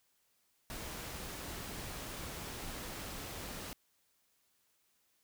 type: noise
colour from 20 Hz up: pink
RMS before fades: -44 dBFS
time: 0.7-3.73 s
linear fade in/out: 0 ms
effects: white hiss -75 dBFS RMS until 5.23 s